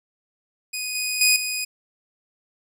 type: tone with level steps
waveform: 15% pulse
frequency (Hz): 2489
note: D#7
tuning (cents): 0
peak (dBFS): -20 / -17 / -8 / -18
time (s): 0.73-1.65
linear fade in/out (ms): 10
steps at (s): 0.95 / 1.21 / 1.36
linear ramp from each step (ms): 2
effects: none